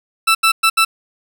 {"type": "tone bursts at uneven times", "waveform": "20% pulse", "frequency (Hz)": 1325, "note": "E6", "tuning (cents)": 9, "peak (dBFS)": -5, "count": 4, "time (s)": [[0.27, 0.35], [0.43, 0.52], [0.63, 0.7], [0.77, 0.85]], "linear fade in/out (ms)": 10, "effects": []}